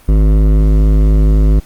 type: tone with hard clipping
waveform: sine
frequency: 52.1 Hz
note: G#1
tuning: 6 cents sharp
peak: -8 dBFS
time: 0.08-1.6 s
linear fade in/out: 10 ms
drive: 14 dB
effects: pink hiss -44 dBFS RMS until 1.65 s + Opus 32 kbps